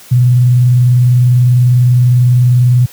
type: tone with vibrato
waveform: sine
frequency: 123.47 Hz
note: B2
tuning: in tune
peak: -4 dBFS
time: 0.11-2.86 s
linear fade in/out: 10 ms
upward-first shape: square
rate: 20 Hz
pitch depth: 61 cents each way
effects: white hiss -37 dBFS RMS until 2.92 s + high-pass 80 Hz 12 dB/octave